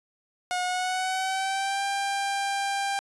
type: tone with pitch glide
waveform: sawtooth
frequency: 724 to 794.1 Hz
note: F#5 to G5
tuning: -38 to +22 cents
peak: -22 dBFS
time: 0.51-2.99 s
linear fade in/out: 0 ms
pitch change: +160 cents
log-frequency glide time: 0.63-1.84 s
effects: resampled to 24000 Hz